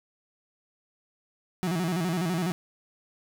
35% pulse tone with vibrato, 173.1 Hz, F3, 15 cents flat, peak -24 dBFS, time 1.63-2.52 s, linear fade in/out 0 ms, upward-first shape square, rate 12 Hz, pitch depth 110 cents each way, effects none

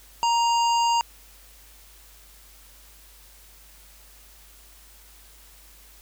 harmonic tone with a mistuned harmonic, 935 Hz, A#5, 5 cents sharp, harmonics 1 / 3 / 5 / 7 / 8, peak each -19 / -29 / -33 / -36 / -37 dBFS, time 0.23-1.01 s, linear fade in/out 0 ms, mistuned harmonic 5, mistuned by +35 cents, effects added 50 Hz sine -52 dBFS peak until 6.01 s + white hiss -52 dBFS RMS until 6.01 s

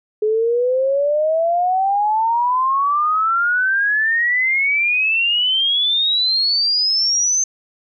sine exponential sweep, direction up, 422.5 to 6290 Hz, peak -14 dBFS, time 0.22-7.44 s, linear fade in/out 5 ms, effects none

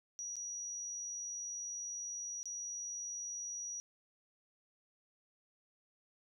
sine tone with dropouts, 5800 Hz, F#8, 35 cents flat, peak -40 dBFS, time 0.19-3.8 s, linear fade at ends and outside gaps 0 ms, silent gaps 0.357-0.366 / 2.43-2.456 s, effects none

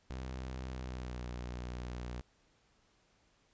sawtooth tone with pitch glide, 64.1 to 60.96 Hz, C2 to B1, -35 to -22 cents, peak -36 dBFS, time 0.1-2.21 s, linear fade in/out 0 ms, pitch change -87 cents, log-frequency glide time 0.69-1.28 s, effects pink hiss -71 dBFS RMS until 3.53 s + resampled to 16000 Hz

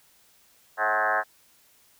sine tone with frequency modulation, 1174.7 Hz, D6, in tune, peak -21 dBFS, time 0.77-1.24 s, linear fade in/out 50 ms, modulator 105 Hz, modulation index 5.5, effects white hiss -60 dBFS RMS until 1.99 s

